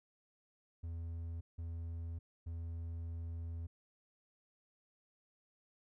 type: tone bursts at uneven times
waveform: triangle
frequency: 83.4 Hz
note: E2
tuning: 21 cents sharp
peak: -38 dBFS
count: 3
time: 0.83-1.41 / 1.58-2.19 / 2.46-3.67 s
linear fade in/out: 10 ms
effects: none